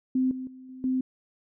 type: tone with level steps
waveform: sine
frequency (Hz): 258.4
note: C4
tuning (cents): -21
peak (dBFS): -21 / -32 / -43 / -40 / -23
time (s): 0.15-1.01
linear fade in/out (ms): 5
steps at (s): 0.31 / 0.47 / 0.69 / 0.84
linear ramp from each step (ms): 2
effects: none